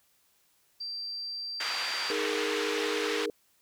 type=tone; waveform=sine; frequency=4699 Hz; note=D8; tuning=in tune; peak=-34 dBFS; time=0.8-2.12 s; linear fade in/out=10 ms
type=band-pass noise; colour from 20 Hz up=pink; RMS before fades=-34 dBFS; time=1.6-3.26 s; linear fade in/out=5 ms; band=1300 to 3900 Hz; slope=12 dB/octave
type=chord; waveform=sine; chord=D# suspended fourth; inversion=none; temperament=equal; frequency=311.1 / 415.3 / 466.2 Hz; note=D#4 / G#4 / A#4; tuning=0 / 0 / 0 cents; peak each=-37 / -33 / -33 dBFS; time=2.1-3.3 s; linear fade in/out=2 ms
effects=white hiss -68 dBFS RMS until 3.61 s